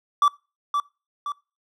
triangle tone with echo, 1159 Hz, D6, 23 cents flat, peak -12 dBFS, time 0.22-0.28 s, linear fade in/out 2 ms, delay 520 ms, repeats 2, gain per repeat -6 dB, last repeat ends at 1.32 s, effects noise-tail reverb RT60 0.3 s tail -23 dB re dry

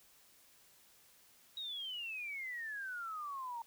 sine exponential sweep, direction down, 3844 to 910 Hz, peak -40 dBFS, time 1.57-3.62 s, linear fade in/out 2 ms, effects white hiss -65 dBFS RMS until 3.66 s

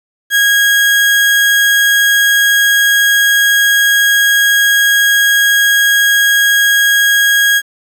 35% pulse tone, 1642 Hz, G#6, 20 cents flat, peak -6 dBFS, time 0.3-7.62 s, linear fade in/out 50 ms, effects 7-bit

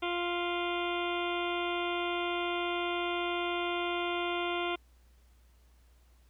harmonic tone, 349.2 Hz, F4, in tune, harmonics 1 / 2 / 3 / 4 / 6 / 7 / 8 / 9 / 10, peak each -34 / -37 / -39 / -40 / -42 / -42 / -43 / -44 / -44 dBFS, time 0.02-4.76 s, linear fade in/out 10 ms, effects added 60 Hz sine -59 dBFS peak until 6.29 s + pink hiss -70 dBFS RMS until 6.29 s

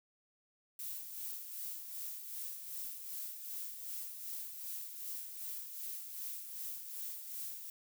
violet noise with tremolo, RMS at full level -42 dBFS, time 0.79-7.7 s, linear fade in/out 2 ms, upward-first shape sine, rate 2.6 Hz, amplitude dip 50%, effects none

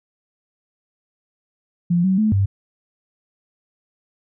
sine tone with pitch steps, 173.6 / 189.2 / 215.8 / 98.4 Hz, F3 / F#3 / A3 / G2, -10 / +39 / -33 / +7 cents, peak -14 dBFS, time 1.9-2.46 s, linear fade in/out 10 ms, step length 140 ms, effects none

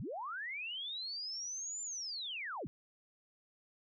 sine linear two-way sweep, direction up then down, 87.31 to 7230 to 87.31 Hz, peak -39 dBFS, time 0-2.67 s, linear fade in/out 0 ms, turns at 1.82 s, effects none

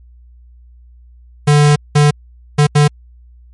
square tone bursts at uneven times, 147.2 Hz, D3, 4 cents sharp, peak -7 dBFS, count 4, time 1.47-1.76 / 1.95-2.11 / 2.58-2.67 / 2.75-2.88 s, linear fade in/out 10 ms, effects added 60 Hz sine -39 dBFS peak until 3.53 s + MP3 48 kbps

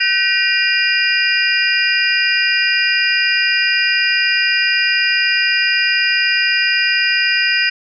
sine tone cluster, 1525 / 1908 / 2406 / 2792 / 4918 Hz, G6 / A#6 / D7 / F7 / D#8, -48 / +40 / +41 / -1 / -21 cents, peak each -19 dBFS, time 0-7.7 s, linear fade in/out 10 ms, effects none

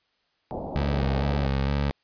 white low-pass noise, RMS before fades -34 dBFS, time 0.51-1.47 s, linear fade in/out 0 ms, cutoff 830 Hz, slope 48 dB/octave
20% pulse tone with vibrato, 69.3 Hz, C#2, in tune, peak -18 dBFS, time 0.76-1.91 s, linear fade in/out 0 ms, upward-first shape square, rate 2.2 Hz, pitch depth 39 cents each way
effects white hiss -70 dBFS RMS until 2.03 s + resampled to 11025 Hz

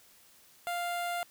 sawtooth tone with notch filter, 698.5 Hz, F5, in tune, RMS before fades -34 dBFS, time 0.67-1.23 s, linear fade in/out 0 ms, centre 5500 Hz, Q 1.6, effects white hiss -60 dBFS RMS until 1.3 s

